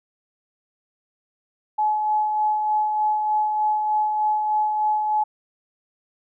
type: tone with tremolo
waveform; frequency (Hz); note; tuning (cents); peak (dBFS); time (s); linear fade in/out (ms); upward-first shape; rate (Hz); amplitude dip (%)
sine; 852; G#5; +44; -17; 1.78-5.24; 10; sine; 3.3; 35
effects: none